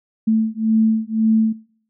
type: beating tone pair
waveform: sine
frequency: 220 / 221.9 Hz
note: A3 / A3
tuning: 0 / +15 cents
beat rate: 1.9 Hz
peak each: -18 dBFS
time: 0.27-1.53 s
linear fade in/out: 10 ms
effects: noise-tail reverb RT60 0.6 s tail -23 dB re dry